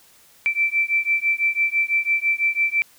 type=beating tone pair; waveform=sine; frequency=2332 / 2338 Hz; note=D7 / D7; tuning=-13 / -8 cents; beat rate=6 Hz; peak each=-21 dBFS; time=0.46-2.82 s; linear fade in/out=0 ms; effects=white hiss -53 dBFS RMS until 2.98 s